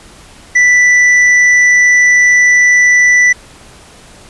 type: tone with hard clipping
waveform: sine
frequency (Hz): 1975.5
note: B6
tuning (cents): 0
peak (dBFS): -6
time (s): 0.55-3.33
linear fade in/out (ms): 10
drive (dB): 5
effects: pink hiss -38 dBFS RMS until 4.29 s + resampled to 24000 Hz